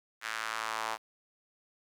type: tone with high-pass filter sweep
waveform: sawtooth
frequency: 111.3 Hz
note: A2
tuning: 20 cents sharp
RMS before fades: -36 dBFS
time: 0.21-0.98 s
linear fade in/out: 50 ms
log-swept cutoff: 1600 to 880 Hz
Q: 2.1
effects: low-pass 10000 Hz 12 dB/octave + 9-bit